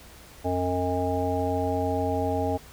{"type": "harmonic tone", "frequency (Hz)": 90.4, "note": "F#2", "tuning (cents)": -40, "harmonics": [1, 3, 5, 7, 9], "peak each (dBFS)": [-30, -30, -30, -30, -30], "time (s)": [0.44, 2.58], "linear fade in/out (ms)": 20, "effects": ["added 60 Hz sine -53 dBFS peak until 2.72 s", "pink hiss -49 dBFS RMS until 2.72 s"]}